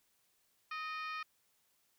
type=harmonic tone with a mistuned harmonic; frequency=614 Hz; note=D#5; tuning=23 cents flat; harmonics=2 / 3 / 4 / 5 / 6 / 7 / 8 / 9; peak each=-41 / -47 / -45 / -56 / -58 / -56 / -59 / -60 dBFS; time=0.71-1.23 s; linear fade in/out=5 ms; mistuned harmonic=2; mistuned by=+43 cents; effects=white hiss -75 dBFS RMS until 1.98 s